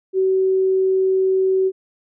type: tone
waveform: sine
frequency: 379.1 Hz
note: F#4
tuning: 42 cents sharp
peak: -14 dBFS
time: 0.13-1.72 s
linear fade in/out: 50 ms
effects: none